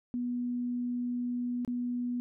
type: tone with dropouts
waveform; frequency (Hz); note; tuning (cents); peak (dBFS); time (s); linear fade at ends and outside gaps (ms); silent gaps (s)
sine; 244.3; B3; -19; -30; 0.14-2.2; 0; 1.649-1.677
effects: none